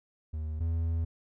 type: tone pair in turn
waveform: triangle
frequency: 77.78 / 82.41 Hz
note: D#2 / E2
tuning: 0 / 0 cents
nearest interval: minor second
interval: 100 cents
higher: second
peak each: -30 / -25 dBFS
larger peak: second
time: 0.33-0.6 / 0.6-1.05 s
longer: second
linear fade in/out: 10 ms
effects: none